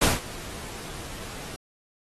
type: noise with ADSR envelope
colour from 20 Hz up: pink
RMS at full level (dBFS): -19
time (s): 0.01-1.56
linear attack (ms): 13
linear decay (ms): 170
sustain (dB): -20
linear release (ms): 5
effects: AAC 32 kbps